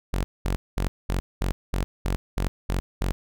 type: tone bursts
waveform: sawtooth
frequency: 46.25 Hz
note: F#1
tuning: in tune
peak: -19 dBFS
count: 10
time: 0.13-3.12 s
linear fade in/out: 0 ms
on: 110 ms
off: 210 ms
effects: none